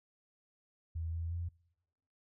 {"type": "tone with pitch steps", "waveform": "sine", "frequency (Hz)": [82, 83.2, 85.8], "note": ["E2", "E2", "F2"], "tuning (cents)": [-9, 17, -30], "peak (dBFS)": -35, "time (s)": [0.95, 1.49], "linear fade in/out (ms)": 10, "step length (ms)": 180, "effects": ["noise-tail reverb RT60 0.9 s tail -25 dB re dry"]}